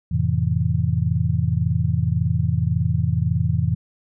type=chord; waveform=sine; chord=F major seventh; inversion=none; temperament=just; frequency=87.31 / 109.13 / 130.96 / 163.7 Hz; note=F2 / A2 / C3 / E3; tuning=0 / -14 / +2 / -12 cents; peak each=-23 dBFS; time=0.11-3.75 s; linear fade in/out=10 ms; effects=none